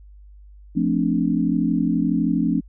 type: chord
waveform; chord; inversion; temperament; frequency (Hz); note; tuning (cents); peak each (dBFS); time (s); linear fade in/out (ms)
sine; D minor seventh; first; equal; 174.61 / 220 / 261.6 / 293.7; F3 / A3 / C4 / D4; 0 / 0 / 0 / 0; -23; 0.75-2.61; 20
effects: added 50 Hz sine -42 dBFS peak until 2.68 s